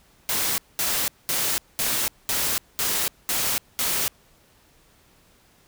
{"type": "noise bursts", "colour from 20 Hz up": "white", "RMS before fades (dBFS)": -24, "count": 8, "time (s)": [0.29, 4.08], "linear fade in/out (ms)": 0, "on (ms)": 290, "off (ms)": 210, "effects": ["pink hiss -58 dBFS RMS until 5.67 s"]}